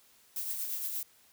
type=noise with tremolo; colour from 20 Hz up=violet; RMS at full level=-34 dBFS; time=0.36-1.03 s; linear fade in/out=2 ms; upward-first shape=triangle; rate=8.6 Hz; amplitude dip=45%; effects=white hiss -63 dBFS RMS until 1.32 s